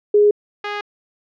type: tone pair in turn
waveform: sine / 5% pulse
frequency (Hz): 415 / 412.6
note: G#4 / G#4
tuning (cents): -1 / -11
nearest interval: unison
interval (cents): 10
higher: first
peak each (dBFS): -9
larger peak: neither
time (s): 0.14-0.31 / 0.64-0.81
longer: neither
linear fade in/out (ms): 5
effects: low-pass 2000 Hz 12 dB/octave